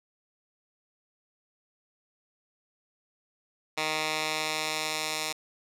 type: tone with band-pass filter sweep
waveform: 10% pulse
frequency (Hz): 155.56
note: D#3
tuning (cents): 0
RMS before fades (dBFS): -31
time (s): 3.77-5.33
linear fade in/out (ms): 10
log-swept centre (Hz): 3000 to 5500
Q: 0.71
effects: none